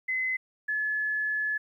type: tone pair in turn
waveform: sine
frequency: 2039 / 1714.6 Hz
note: C7 / A6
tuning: -45 / -45 cents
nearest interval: minor third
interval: 300 cents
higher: first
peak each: -26 dBFS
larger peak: neither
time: 0.08-0.37 / 0.68-1.58 s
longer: second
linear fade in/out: 10 ms
effects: 11-bit